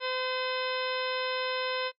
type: harmonic tone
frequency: 512 Hz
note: C5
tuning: 38 cents flat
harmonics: 1 / 2 / 3 / 4 / 5 / 6 / 7 / 8 / 10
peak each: -33 / -36 / -38 / -39 / -40 / -41 / -41 / -42 / -43 dBFS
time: 0-1.92 s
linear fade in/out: 50 ms
effects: noise-tail reverb RT60 0.1 s tail -21 dB re dry